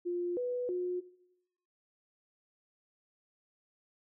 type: tone with pitch steps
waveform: sine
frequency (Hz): 351.5 / 493.6 / 359.5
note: F4 / B4 / F#4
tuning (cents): +11 / -1 / -50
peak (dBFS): -31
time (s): 0.05-1.01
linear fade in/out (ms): 20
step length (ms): 320
effects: noise-tail reverb RT60 0.8 s tail -18 dB re dry